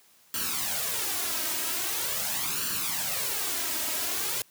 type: noise with flanger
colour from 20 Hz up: white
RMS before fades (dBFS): -30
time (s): 0.34-4.42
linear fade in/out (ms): 2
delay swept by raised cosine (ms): 0.68 to 3.18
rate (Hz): 0.43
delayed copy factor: +0.7
effects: white hiss -60 dBFS RMS until 4.5 s + high-pass 100 Hz 12 dB/octave